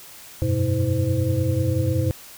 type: tone cluster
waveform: sine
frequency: 89.2 / 99.4 / 125.4 / 321.6 / 513 Hz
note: F2 / G2 / B2 / E4 / C5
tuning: +37 / +25 / +27 / -43 / -34 cents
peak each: -27 / -23 / -23 / -27 / -28 dBFS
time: 0.42-2.11 s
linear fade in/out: 0 ms
effects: white hiss -43 dBFS RMS until 2.37 s